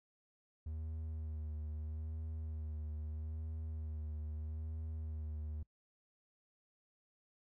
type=tone with vibrato; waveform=triangle; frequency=77.78 Hz; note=D#2; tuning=in tune; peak=-38 dBFS; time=0.66-5.63 s; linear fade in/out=5 ms; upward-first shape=sine; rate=0.78 Hz; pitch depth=34 cents each way; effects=noise-tail reverb RT60 0.1 s tail -24 dB re dry